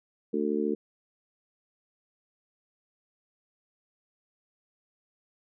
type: harmonic tone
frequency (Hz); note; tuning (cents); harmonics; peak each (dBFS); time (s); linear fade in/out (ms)
74.1; D2; +16; 3 / 4 / 5 / 6; -31 / -31 / -31 / -31; 0.33-0.75; 10
effects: none